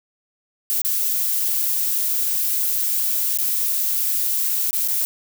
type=noise with dropouts; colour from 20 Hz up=violet; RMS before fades=-21 dBFS; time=0.7-5.05 s; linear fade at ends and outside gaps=0 ms; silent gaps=0.817-0.848 / 3.374-3.386 / 4.708-4.73 / 4.876-4.884 s; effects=none